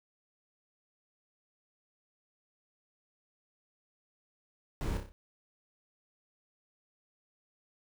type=noise with echo; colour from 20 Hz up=brown; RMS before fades=-32 dBFS; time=4.81-4.97 s; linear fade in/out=0 ms; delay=30 ms; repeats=5; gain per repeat=-5 dB; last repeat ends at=5.12 s; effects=none